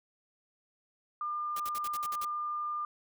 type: tone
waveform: sine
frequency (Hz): 1202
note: D6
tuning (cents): +40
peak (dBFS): -32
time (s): 1.21-2.85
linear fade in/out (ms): 2
type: noise bursts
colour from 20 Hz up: white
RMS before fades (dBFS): -42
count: 8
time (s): 1.56-2.25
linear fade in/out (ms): 5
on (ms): 39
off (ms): 54
effects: none